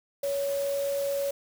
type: tone in noise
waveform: sine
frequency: 560 Hz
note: C#5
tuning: 18 cents sharp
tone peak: -26 dBFS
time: 0.23-1.31 s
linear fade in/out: 5 ms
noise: white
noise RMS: -41 dBFS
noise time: 0.23-1.31 s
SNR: +12 dB
effects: none